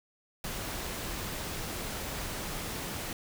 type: noise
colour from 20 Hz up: pink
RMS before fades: -37 dBFS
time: 0.44-3.13 s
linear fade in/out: 2 ms
effects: none